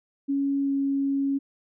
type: tone with pitch glide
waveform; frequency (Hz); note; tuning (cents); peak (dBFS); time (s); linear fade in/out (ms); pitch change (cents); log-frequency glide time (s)
sine; 278 to 276.1; C#4 to C#4; +5 to -7; -22; 0.28-1.39; 20; -12; 0.62-0.71
effects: none